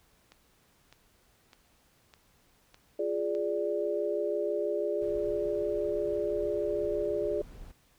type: click train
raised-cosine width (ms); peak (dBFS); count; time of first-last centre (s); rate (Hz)
0.2; -34; 6; 0.32-3.35; 1.65
type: chord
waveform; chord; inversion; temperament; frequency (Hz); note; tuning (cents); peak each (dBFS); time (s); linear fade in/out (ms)
sine; D diminished; first; equal; 349.2 / 415.3 / 587.3; F4 / Ab4 / D5; 0 / 0 / 0; -34 / -31 / -32; 2.99-7.42; 5
type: noise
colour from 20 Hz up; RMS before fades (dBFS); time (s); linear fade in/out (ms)
brown; -47; 5.01-7.72; 10
effects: pink hiss -66 dBFS RMS until 7.98 s